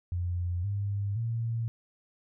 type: tone with pitch steps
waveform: sine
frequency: 88.2 / 100.73 / 115.04 Hz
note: F2 / G2 / A#2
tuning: +18 / +48 / -22 cents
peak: -28 dBFS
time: 0.12-1.68 s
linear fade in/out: 0 ms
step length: 520 ms
effects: none